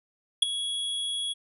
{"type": "tone with ADSR envelope", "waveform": "square", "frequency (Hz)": 3341, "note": "G#7", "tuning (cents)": 10, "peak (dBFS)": -14, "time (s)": [0.42, 1.34], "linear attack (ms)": 7, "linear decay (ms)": 9, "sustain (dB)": -15, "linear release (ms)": 22, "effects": ["resampled to 32000 Hz"]}